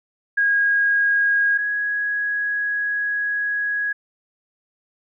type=tone pair in turn; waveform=sine; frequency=1638 / 1663.7 Hz; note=G#6 / G#6; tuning=-24 / +3 cents; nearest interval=unison; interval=27 cents; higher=second; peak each=-15 / -20 dBFS; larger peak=first; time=0.37-1.58 / 1.58-3.93 s; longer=second; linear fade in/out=10 ms; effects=none